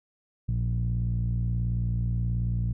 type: tone with low-pass filter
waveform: sawtooth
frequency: 58.6 Hz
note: A#1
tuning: 10 cents sharp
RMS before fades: -27 dBFS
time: 0.48-2.73 s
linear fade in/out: 10 ms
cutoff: 140 Hz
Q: 6.1
effects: none